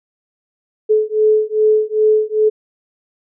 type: beating tone pair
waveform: sine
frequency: 429.2 / 431.7 Hz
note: A4 / A4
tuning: -43 / -33 cents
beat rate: 2.5 Hz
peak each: -14 dBFS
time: 0.89-2.5 s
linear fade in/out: 20 ms
effects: none